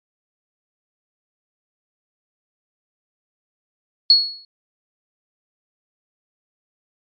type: tone with exponential decay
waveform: sine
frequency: 4351 Hz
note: C#8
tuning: 33 cents flat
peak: -5 dBFS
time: 4.1-4.45 s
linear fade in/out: 2 ms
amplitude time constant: 74 ms
effects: MP3 64 kbps